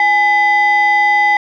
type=tone pair together; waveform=sine; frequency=830.6 / 2006 Hz; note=G#5 / B6; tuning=0 / +26 cents; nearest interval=octave + minor third; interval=1526 cents; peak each=-10 dBFS; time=0-1.37 s; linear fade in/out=2 ms; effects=tanh soft clip ceiling -5 dBFS